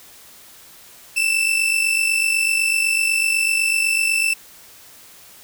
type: tone pair together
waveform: 40% pulse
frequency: 2641 / 2689 Hz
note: E7 / E7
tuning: +3 / +34 cents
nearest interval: unison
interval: 31 cents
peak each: -17 / -20 dBFS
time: 1.16-4.34 s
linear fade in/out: 10 ms
effects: white hiss -45 dBFS RMS until 5.43 s